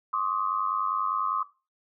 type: tone cluster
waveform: sine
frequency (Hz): 1061 / 1151 / 1256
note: C6 / D6 / D#6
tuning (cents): +24 / -35 / +16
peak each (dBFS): -29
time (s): 0.13-1.43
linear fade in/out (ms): 5
effects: noise-tail reverb RT60 0.3 s tail -19 dB re dry